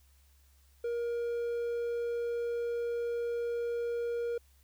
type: tone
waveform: triangle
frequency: 472.4 Hz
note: A#4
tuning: 23 cents sharp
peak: -29 dBFS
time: 0.84-4.38 s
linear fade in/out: 5 ms
effects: added 68 Hz sine -61 dBFS peak until 4.63 s + white hiss -69 dBFS RMS until 4.63 s